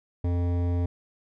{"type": "tone with hard clipping", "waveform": "triangle", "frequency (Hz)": 87.6, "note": "F2", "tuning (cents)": 6, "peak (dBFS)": -25, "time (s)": [0.24, 0.86], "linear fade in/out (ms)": 5, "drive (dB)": 18, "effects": []}